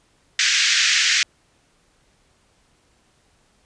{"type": "band-pass noise", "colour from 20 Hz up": "pink", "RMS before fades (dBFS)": -18, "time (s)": [0.39, 1.23], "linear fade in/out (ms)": 2, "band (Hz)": [1600, 6900], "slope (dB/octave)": 48, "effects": ["pink hiss -61 dBFS RMS until 3.65 s", "resampled to 22050 Hz"]}